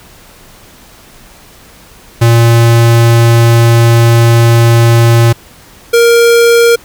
square tone pair in turn, 116.54 / 468 Hz, A#2 / A#4, 0 / +7 cents, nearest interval 2 octaves, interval 2407 cents, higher second, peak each -4 dBFS, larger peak neither, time 2.21-5.33 / 5.93-6.76 s, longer first, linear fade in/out 10 ms, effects pink hiss -38 dBFS RMS until 6.84 s

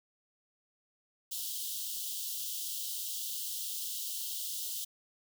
white high-pass noise, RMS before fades -38 dBFS, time 1.31-4.85 s, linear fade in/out 10 ms, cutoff 2900 Hz, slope 96 dB/octave, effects none

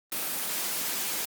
white high-pass noise, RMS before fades -31 dBFS, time 0.12-1.25 s, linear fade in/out 2 ms, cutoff 150 Hz, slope 24 dB/octave, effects Opus 24 kbps

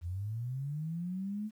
sine linear sweep, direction up, 81.4 to 218.2 Hz, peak -34 dBFS, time 0.01-1.51 s, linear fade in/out 50 ms, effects 11-bit

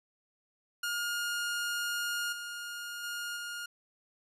sawtooth tone with level steps, 1421 Hz, F6, 30 cents sharp, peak -28 / -35 / -32 / -34 dBFS, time 0.83-3.66 s, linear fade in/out 5 ms, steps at 2.32 / 3.03 / 3.36 s, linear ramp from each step 10 ms, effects resampled to 32000 Hz

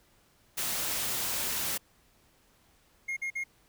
white noise, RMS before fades -32 dBFS, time 0.57-1.78 s, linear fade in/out 10 ms
triangle tone bursts, 2142 Hz, C7, 40 cents sharp, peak -29 dBFS, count 3, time 3.08-3.44 s, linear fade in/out 10 ms, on 88 ms, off 48 ms
effects pink hiss -65 dBFS RMS until 3.68 s

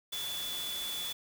sine tone in noise, 3449 Hz, A7, 35 cents flat, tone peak -36 dBFS, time 0.12-1.13 s, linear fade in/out 10 ms, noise white, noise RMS -41 dBFS, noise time 0.12-1.13 s, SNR +2 dB, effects none

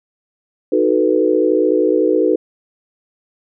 sine chord, B dominant seventh, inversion first, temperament equal, 311.1 / 370 / 440 / 493.9 Hz, D#4 / F#4 / A4 / B4, 0 / 0 / 0 / 0 cents, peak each -17 dBFS, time 0.72-2.36 s, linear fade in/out 5 ms, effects none

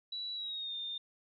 sine tone with pitch glide, 3930 to 3625 Hz, B7 to A#7, -9 to -49 cents, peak -37 dBFS, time 0.12-0.98 s, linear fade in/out 5 ms, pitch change -140 cents, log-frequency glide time 0.34-0.75 s, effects none

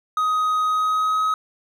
triangle tone with pitch glide, 1255 to 1270.3 Hz, D#6 to D#6, +15 to +36 cents, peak -16 dBFS, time 0.17-1.34 s, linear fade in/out 2 ms, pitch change +21 cents, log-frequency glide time 0.65-1.23 s, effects none

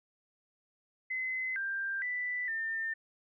sine tone with pitch steps, 2041 / 1585 / 1982 / 1802 Hz, C7 / G6 / B6 / A6, -44 / +19 / +6 / +41 cents, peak -32 dBFS, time 1.1-2.94 s, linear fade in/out 10 ms, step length 460 ms, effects none

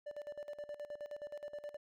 triangle tone with tremolo, 587.3 Hz, D5, in tune, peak -39 dBFS, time 0.06-1.77 s, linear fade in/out 10 ms, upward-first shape square, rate 9.5 Hz, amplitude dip 80%, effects none

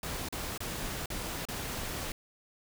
pink noise with dropouts, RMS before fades -37 dBFS, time 0.03-2.12 s, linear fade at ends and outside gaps 2 ms, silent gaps 0.287-0.325 / 0.577-0.604 / 1.059-1.102 / 1.453-1.486 s, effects none

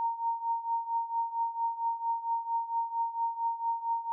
sine tone with tremolo, 924 Hz, A#5, 16 cents flat, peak -25 dBFS, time 0-4.12 s, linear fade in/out 0 ms, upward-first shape triangle, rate 4.4 Hz, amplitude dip 85%, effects none

